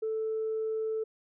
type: tone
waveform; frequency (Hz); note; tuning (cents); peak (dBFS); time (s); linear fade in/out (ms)
sine; 440; A4; 0; -28; 0.02-1.04; 10
effects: tanh soft clip ceiling -25 dBFS